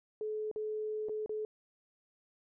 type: tone with dropouts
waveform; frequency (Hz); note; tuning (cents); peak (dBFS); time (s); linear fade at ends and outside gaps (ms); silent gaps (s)
sine; 429.4; A4; -42; -34; 0.21-1.45; 1; 0.514-0.56 / 1.086-1.094 / 1.261-1.294
effects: none